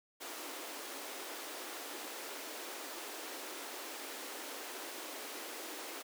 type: high-pass noise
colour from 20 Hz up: pink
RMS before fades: -45 dBFS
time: 0.2-6.03 s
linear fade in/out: 20 ms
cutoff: 280 Hz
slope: 48 dB/octave
effects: none